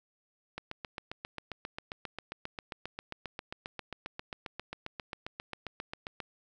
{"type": "click train", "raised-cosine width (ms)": 0.3, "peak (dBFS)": -22, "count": 43, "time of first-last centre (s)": [0.58, 6.202], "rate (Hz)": 7.47, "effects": []}